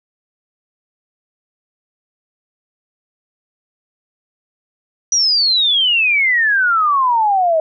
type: exponential sweep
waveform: sine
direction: down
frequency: 5900 to 622.3 Hz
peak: -11 dBFS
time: 5.12-7.6 s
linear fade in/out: 2 ms
effects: none